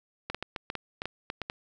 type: clicks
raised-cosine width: 0.3 ms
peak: -17 dBFS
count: 11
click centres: 0.3 / 0.346 / 0.426 / 0.562 / 0.701 / 0.753 / 1.019 / 1.056 / 1.301 / 1.417 / 1.499 s
effects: none